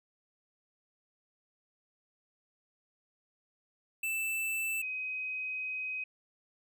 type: tone pair in turn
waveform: square / sine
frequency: 2648 / 2520 Hz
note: E7 / D#7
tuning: +7 / +21 cents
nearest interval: minor second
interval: 86 cents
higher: first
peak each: -32 / -34 dBFS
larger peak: first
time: 4.03-4.82 / 4.82-6.04 s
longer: second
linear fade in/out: 5 ms
effects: none